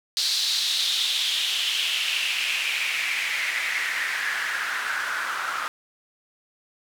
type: noise with band-pass filter sweep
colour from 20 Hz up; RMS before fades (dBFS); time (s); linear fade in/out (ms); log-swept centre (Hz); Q
white; -26; 0.17-5.68; 0; 4300 to 1300; 4.1
effects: none